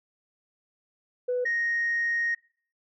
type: tone pair in turn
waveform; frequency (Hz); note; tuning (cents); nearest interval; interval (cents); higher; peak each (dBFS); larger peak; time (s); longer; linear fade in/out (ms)
sine; 496 / 1866.7; B4 / A#6; +7 / +2; octave + major seventh; 2295; second; -23; neither; 1.28-1.45 / 1.45-2.35; second; 10
effects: noise-tail reverb RT60 0.5 s tail -24 dB re dry + tanh soft clip ceiling -20 dBFS